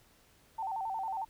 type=tone with vibrato; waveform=sine; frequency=830.6 Hz; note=G#5; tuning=in tune; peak=-33 dBFS; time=0.58-1.25 s; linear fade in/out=10 ms; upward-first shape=square; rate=11 Hz; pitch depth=130 cents each way; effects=pink hiss -64 dBFS RMS until 1.29 s